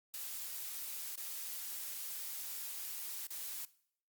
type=noise with dropouts; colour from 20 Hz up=blue; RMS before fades=-43 dBFS; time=0.14-3.65 s; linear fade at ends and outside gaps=0 ms; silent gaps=1.156-1.177 / 3.268-3.306 s; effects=noise-tail reverb RT60 0.6 s tail -19 dB re dry + Opus 48 kbps